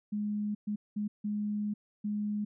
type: tone bursts at uneven times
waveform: sine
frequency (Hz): 208.6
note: G#3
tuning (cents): +8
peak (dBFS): -30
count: 5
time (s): 0.12-0.55 / 0.67-0.76 / 0.96-1.08 / 1.24-1.74 / 2.04-2.45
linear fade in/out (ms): 10
effects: none